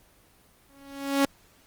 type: tone with exponential growth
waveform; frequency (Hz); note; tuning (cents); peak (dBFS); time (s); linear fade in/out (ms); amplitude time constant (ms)
sawtooth; 277.2; C#4; 0; -14; 0.69-1.25; 2; 120
effects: pink hiss -59 dBFS RMS until 1.66 s + Opus 24 kbps